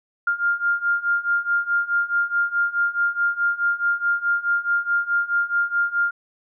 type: beating tone pair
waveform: sine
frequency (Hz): 1400 / 1404.7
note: F6 / F6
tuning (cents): +4 / +10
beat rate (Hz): 4.7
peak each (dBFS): -23 / -21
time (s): 0.27-6.11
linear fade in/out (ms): 5
effects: none